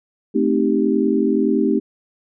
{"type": "chord", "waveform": "sine", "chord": "A half-diminished seventh", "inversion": "none", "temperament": "equal", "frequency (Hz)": [220, 261.6, 311.1, 392], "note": ["A3", "C4", "Eb4", "G4"], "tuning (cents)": [0, 0, 0, 0], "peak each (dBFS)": -20, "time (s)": [0.34, 1.8], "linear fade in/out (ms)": 20, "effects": []}